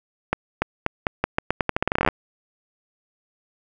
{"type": "accelerating click train", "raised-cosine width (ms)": 0.5, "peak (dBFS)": -4, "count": 21, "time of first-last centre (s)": [0.33, 2.087], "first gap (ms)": 290, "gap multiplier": 0.84, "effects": []}